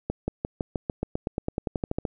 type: accelerating click train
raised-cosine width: 2 ms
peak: -13 dBFS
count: 18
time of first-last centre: 0.1-2.052 s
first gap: 180 ms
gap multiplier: 0.94
effects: none